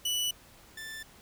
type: tone pair in turn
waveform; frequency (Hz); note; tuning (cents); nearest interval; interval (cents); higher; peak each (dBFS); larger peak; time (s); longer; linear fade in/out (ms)
sawtooth; 2960 / 1767.7; F#7 / A6; 0 / +8; major sixth; 892; first; -25 / -36; first; 0.05-0.31 / 0.77-1.03; neither; 5
effects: pink hiss -56 dBFS RMS until 1.21 s